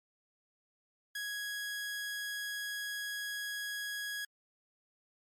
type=tone; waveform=sawtooth; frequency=1662 Hz; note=G#6; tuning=1 cent sharp; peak=-33 dBFS; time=1.15-4.25 s; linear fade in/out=5 ms; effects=MP3 64 kbps